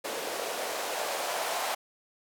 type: noise with band-pass filter sweep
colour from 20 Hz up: blue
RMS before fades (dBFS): -33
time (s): 0.04-1.75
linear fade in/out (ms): 10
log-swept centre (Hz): 470 to 730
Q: 2.6
effects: none